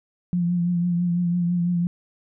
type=tone with vibrato; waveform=sine; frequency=174.61 Hz; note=F3; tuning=in tune; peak=-19 dBFS; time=0.33-1.87 s; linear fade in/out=0 ms; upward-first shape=triangle; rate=6 Hz; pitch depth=40 cents each way; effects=none

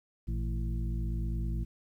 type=harmonic tone with a mistuned harmonic; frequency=55.2 Hz; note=A1; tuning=6 cents sharp; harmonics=1 / 2 / 3 / 4 / 6; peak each=-31 / -37 / -41 / -43 / -47 dBFS; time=0.27-1.65 s; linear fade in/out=20 ms; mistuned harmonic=2; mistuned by=+89 cents; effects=11-bit

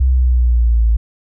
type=exponential sweep; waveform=sine; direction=down; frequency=65.41 to 55 Hz; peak=-9 dBFS; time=0-0.97 s; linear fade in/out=10 ms; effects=none

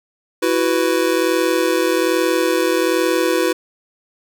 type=chord; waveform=square; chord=E suspended second; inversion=none; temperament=just; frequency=329.6 / 370.8 / 494.4 Hz; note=E4 / F#4 / B4; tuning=0 / +4 / +2 cents; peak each=-20 dBFS; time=0.42-3.53 s; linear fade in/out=10 ms; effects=none

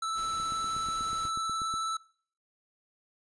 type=tone with vibrato; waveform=square; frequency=1318.5 Hz; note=E6; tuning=in tune; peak=-31 dBFS; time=0.02-1.97 s; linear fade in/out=5 ms; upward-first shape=triangle; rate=19 Hz; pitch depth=17 cents each way
type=noise; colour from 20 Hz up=pink; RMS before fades=-48 dBFS; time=0.14-1.31 s; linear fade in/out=50 ms
type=click train; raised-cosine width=3 ms; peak=-32 dBFS; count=12; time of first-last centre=0.4-1.74 s; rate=8.21 Hz
effects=noise-tail reverb RT60 0.5 s tail -22 dB re dry + resampled to 22050 Hz

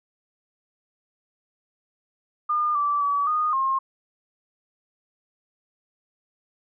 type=tone with pitch steps; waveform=sine; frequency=1211 / 1162 / 1143 / 1231 / 1069 Hz; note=D#6 / D6 / D6 / D#6 / C6; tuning=-47 / -19 / -47 / -19 / +37 cents; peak=-20 dBFS; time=2.49-3.79 s; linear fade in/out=10 ms; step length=260 ms; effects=none

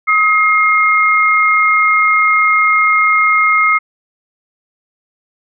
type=tone pair together; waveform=sine; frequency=1268.3 / 2133 Hz; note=D#6 / C7; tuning=+33 / +33 cents; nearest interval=major sixth; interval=900 cents; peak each=-11 dBFS; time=0.07-3.79 s; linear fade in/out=20 ms; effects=none

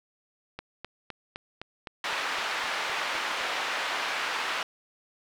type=click train; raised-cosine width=0.3 ms; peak=-21 dBFS; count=12; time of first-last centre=0.59-3.411 s; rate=3.9 Hz
type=band-pass noise; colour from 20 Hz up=pink; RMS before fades=-31 dBFS; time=2.04-4.63 s; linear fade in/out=2 ms; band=920 to 3200 Hz; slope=12 dB/octave
effects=none

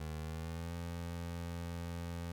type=tone with pitch glide; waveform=25% pulse; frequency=77.8 to 85.33 Hz; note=D#2 to F2; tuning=0 to -40 cents; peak=-36 dBFS; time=0-2.32 s; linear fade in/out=5 ms; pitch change=+160 cents; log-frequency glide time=0.17-0.74 s; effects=none

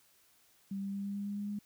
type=tone with pitch steps; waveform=sine; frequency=196.1 / 197.46 / 198.84 / 200.2 / 201.6 / 203 / 204.4 / 205.8 Hz; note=G3 / G3 / G3 / G3 / G3 / G#3 / G#3 / G#3; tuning=+1 / +13 / +25 / +37 / +49 / -39 / -27 / -16 cents; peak=-35 dBFS; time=0.71-1.59 s; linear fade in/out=5 ms; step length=110 ms; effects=white hiss -67 dBFS RMS until 1.65 s

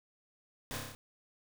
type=noise with echo; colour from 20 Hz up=pink; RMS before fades=-40 dBFS; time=0.71-0.77 s; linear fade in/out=0 ms; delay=30 ms; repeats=6; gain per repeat=-2 dB; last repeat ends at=0.95 s; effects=none

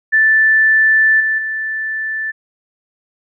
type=tone with level steps; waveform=sine; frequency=1760 Hz; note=A6; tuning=in tune; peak=-8 / -13 / -18 dBFS; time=0.12-2.32 s; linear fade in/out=20 ms; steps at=1.2 / 1.38 s; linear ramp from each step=5 ms; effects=none

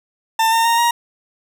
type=tone with pitch steps; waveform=40% pulse; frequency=896 / 911.7 / 927.6 / 943.8 Hz; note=A5 / A#5 / A#5 / A#5; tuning=+31 / -39 / -9 / +21 cents; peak=-12 dBFS; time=0.39-0.91 s; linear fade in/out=5 ms; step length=130 ms; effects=none

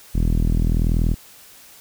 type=tone with low-pass filter; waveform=sawtooth; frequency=40.53 Hz; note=E1; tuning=29 cents flat; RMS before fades=-18 dBFS; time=0.14-1.15 s; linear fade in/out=20 ms; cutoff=230 Hz; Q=1.3; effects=white hiss -46 dBFS RMS until 1.8 s

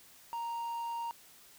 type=tone; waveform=triangle; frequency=932.3 Hz; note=A#5; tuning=in tune; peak=-33 dBFS; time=0.33-1.11 s; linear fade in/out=0 ms; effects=white hiss -58 dBFS RMS until 1.58 s

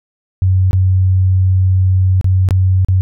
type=tone with dropouts; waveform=sine; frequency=93.5 Hz; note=F#2; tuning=19 cents sharp; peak=-8 dBFS; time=0.42-3.01 s; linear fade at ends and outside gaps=0 ms; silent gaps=0.71-0.731 / 2.212-2.244 / 2.488-2.508 / 2.848-2.885 s; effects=none

